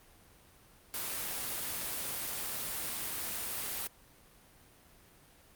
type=noise; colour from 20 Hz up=white; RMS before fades=-37 dBFS; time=0.94-3.87 s; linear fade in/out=0 ms; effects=pink hiss -60 dBFS RMS until 5.55 s + Opus 32 kbps